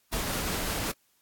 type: noise with tremolo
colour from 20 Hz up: pink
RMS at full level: -30 dBFS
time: 0.12-0.92 s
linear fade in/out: 10 ms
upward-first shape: triangle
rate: 5.5 Hz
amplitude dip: 25%
effects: white hiss -69 dBFS RMS until 1.21 s + AAC 64 kbps